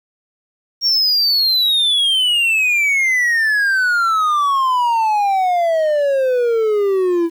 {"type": "exponential sweep", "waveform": "triangle", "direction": "down", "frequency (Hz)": [5600, 329.6], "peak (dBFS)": -11, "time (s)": [0.81, 7.3], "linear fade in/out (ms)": 50, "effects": ["8-bit"]}